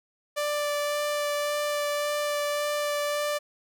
sawtooth tone with vibrato, 587.3 Hz, D5, in tune, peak -22 dBFS, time 0.36-3.39 s, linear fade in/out 20 ms, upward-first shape sine, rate 1.8 Hz, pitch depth 9 cents each way, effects none

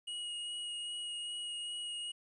square tone with vibrato, 2889 Hz, F#7, 42 cents flat, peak -39 dBFS, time 0.07-2.12 s, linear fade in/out 10 ms, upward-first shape sine, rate 2.5 Hz, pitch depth 11 cents each way, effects resampled to 24000 Hz + 12-bit

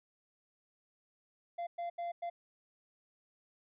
triangle tone bursts at uneven times, 690 Hz, F5, 21 cents flat, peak -34 dBFS, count 4, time 1.58-1.67 / 1.78-1.9 / 1.98-2.12 / 2.22-2.3 s, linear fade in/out 10 ms, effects resampled to 8000 Hz

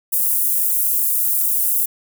pink high-pass noise, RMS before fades -18 dBFS, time 0.12-1.86 s, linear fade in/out 10 ms, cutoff 11000 Hz, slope 24 dB/octave, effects none

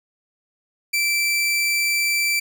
sawtooth tone, 2335 Hz, D7, 11 cents flat, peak -15 dBFS, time 0.93-2.4 s, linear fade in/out 10 ms, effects none

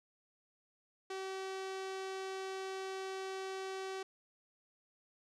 sawtooth tone with low-pass filter, 382.2 Hz, G4, 44 cents flat, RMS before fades -42 dBFS, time 1.1-4.03 s, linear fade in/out 5 ms, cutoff 6700 Hz, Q 0.86, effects none

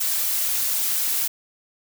blue noise with flanger, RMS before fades -23 dBFS, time 0-1.28 s, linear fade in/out 10 ms, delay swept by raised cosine 1.2 to 4.4 ms, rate 4 Hz, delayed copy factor +0.5, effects none

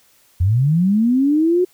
sine linear sweep, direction up, 82.41 to 370 Hz, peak -12 dBFS, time 0.4-1.65 s, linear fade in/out 10 ms, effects white hiss -55 dBFS RMS until 1.73 s

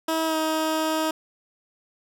15% pulse tone with pitch glide, 321.9 to 315.8 Hz, E4 to D#4, -41 to +26 cents, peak -16 dBFS, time 0.08-1.11 s, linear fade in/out 5 ms, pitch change -33 cents, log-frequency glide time 0.26-0.36 s, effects none

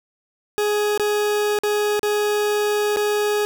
40% pulse tone with dropouts, 417.2 Hz, G#4, 8 cents sharp, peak -17 dBFS, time 0.58-3.45 s, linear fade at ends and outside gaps 0 ms, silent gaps 0.976-0.997 / 1.588-1.635 / 1.994-2.031 / 2.962-2.97 s, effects 8-bit

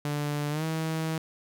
sawtooth tone with pitch glide, 146.83 to 160.12 Hz, D3 to D#3, 0 to +50 cents, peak -24 dBFS, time 0.05-1.18 s, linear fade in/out 2 ms, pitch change +150 cents, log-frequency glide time 0.5-0.64 s, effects none

